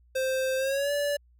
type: tone with pitch glide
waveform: square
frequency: 523.3 to 577.3 Hz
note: C5 to D5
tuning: 0 to -30 cents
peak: -26 dBFS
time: 0.15-1.17 s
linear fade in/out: 10 ms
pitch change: +170 cents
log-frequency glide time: 0.57-0.92 s
effects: added 60 Hz sine -57 dBFS peak until 1.39 s